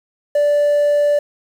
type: tone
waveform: triangle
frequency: 584 Hz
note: D5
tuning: 10 cents flat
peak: -9 dBFS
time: 0.35-1.19 s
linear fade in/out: 5 ms
effects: tanh soft clip ceiling -6 dBFS + 7-bit